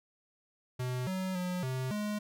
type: tone with pitch steps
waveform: square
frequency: 126.1 / 187.3 / 180.6 / 129.7 / 209.3 Hz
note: B2 / F#3 / F#3 / C3 / G#3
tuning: +36 / +21 / -42 / -15 / +14 cents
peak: -33 dBFS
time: 0.79-2.19 s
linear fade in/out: 10 ms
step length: 280 ms
effects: none